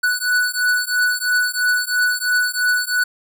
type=beating tone pair; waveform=square; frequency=1480 / 1483 Hz; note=F#6 / F#6; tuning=0 / +4 cents; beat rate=3 Hz; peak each=-20 dBFS; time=0.03-3.04 s; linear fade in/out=10 ms; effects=none